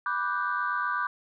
sine chord, G major seventh, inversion first, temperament equal, 987.8 / 1174.7 / 1480 / 1568 Hz, B5 / D6 / F#6 / G6, 0 / 0 / 0 / 0 cents, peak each -33 / -29 / -32 / -32 dBFS, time 0.06-1.07 s, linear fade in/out 2 ms, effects tanh soft clip ceiling -17 dBFS

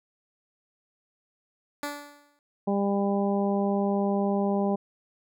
10% pulse tone with exponential decay, 290 Hz, D4, 22 cents flat, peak -20 dBFS, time 1.83-2.39 s, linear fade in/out 1 ms, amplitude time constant 120 ms
harmonic tone, 199.8 Hz, G3, 33 cents sharp, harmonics 1 / 2 / 3 / 4 / 5, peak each -25 / -29 / -31 / -32 / -39 dBFS, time 2.67-4.76 s, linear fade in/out 10 ms
effects none

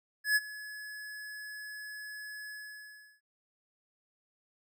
square tone with ADSR envelope, 1700 Hz, G#6, 40 cents sharp, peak -23 dBFS, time 0.24-3.21 s, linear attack 120 ms, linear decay 34 ms, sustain -19 dB, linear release 720 ms, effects none

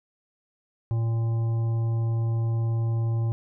harmonic tone with a mistuned harmonic, 115 Hz, A#2, 23 cents flat, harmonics 1 / 3 / 5 / 7 / 9, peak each -22 / -40 / -46 / -46 / -51 dBFS, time 0.91-3.32 s, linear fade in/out 0 ms, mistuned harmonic 1, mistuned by -16 cents, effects none

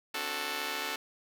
5% pulse chord, D dominant seventh, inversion third, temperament just, 264.3 / 293.7 / 367.1 / 440.5 Hz, C4 / D4 / F#4 / A4, +18 / 0 / -14 / +2 cents, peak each -31 / -31 / -29 / -26 dBFS, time 0.14-0.96 s, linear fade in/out 5 ms, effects none

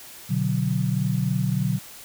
sine chord, B minor, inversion none, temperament equal, 123.47 / 146.83 / 185 Hz, B2 / D3 / F#3, 0 / 0 / 0 cents, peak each -25 dBFS, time 0.29-1.79 s, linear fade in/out 20 ms, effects white hiss -43 dBFS RMS until 2.04 s

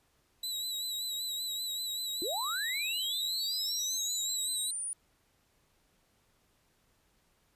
sawtooth tone with vibrato, 3917 Hz, B7, 15 cents flat, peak -31 dBFS, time 0.43-4.71 s, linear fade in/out 5 ms, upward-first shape sine, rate 5.2 Hz, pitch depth 51 cents each way
sine linear sweep, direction up, 309.2 to 9690 Hz, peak -34 dBFS, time 2.22-4.93 s, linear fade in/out 0 ms
effects pink hiss -71 dBFS RMS until 7.55 s + resampled to 32000 Hz

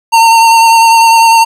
square tone with vibrato, 911 Hz, A#5, 40 cents flat, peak -3 dBFS, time 0.12-1.45 s, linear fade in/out 20 ms, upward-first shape triangle, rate 10 Hz, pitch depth 23 cents each way, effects low-pass 11000 Hz 12 dB/octave + 7-bit

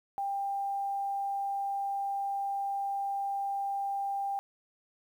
sine tone with quantisation, 794 Hz, G5, 22 cents sharp, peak -30 dBFS, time 0.18-4.39 s, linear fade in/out 0 ms, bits 10, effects none

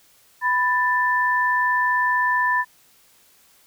sine tone pair together, 992.3 / 1768 Hz, B5 / A6, +8 / +8 cents, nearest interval minor seventh, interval 1000 cents, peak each -20 dBFS, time 0.41-2.65 s, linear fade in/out 50 ms, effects white hiss -56 dBFS RMS until 3.66 s

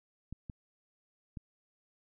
clicks, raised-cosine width 5 ms, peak -29 dBFS, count 3, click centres 0.326 / 0.498 / 1.372 s, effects none

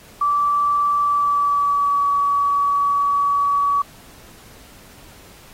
sine tone with pitch glide, 1161 to 1136.5 Hz, D6 to C#6, -20 to +43 cents, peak -15 dBFS, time 0.21-3.82 s, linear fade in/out 5 ms, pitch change -37 cents, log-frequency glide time 1.02-2.09 s, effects pink hiss -46 dBFS RMS until 5.53 s + AAC 48 kbps

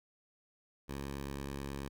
10% pulse tone, 69.3 Hz, C#2, in tune, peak -31 dBFS, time 0.88-1.89 s, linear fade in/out 20 ms, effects none

